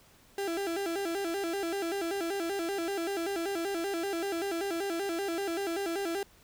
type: tone with vibrato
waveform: 35% pulse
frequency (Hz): 364.5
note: F#4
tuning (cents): -26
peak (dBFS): -29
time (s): 0.38-6.23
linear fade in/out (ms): 2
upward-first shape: square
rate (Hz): 5.2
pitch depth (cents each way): 150
effects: pink hiss -60 dBFS RMS until 6.43 s